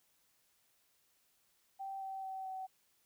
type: tone with pitch steps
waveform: sine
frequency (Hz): 778 / 771.3 / 764.6 / 758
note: G5 / G5 / G5 / F#5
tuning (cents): -13 / -28 / -43 / +42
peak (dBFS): -40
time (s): 1.79-2.67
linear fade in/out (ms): 20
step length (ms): 220
effects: white hiss -74 dBFS RMS until 3.05 s